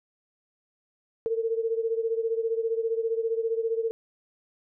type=beating tone pair; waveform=sine; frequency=450 / 465 Hz; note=A4 / A#4; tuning=+39 / -4 cents; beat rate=15 Hz; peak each=-26 / -30 dBFS; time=1.26-3.91 s; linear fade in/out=0 ms; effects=none